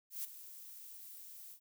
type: noise with ADSR envelope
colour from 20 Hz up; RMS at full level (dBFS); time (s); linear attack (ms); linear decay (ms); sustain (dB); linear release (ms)
violet; -39; 0.1-1.6; 140; 13; -13; 84
effects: none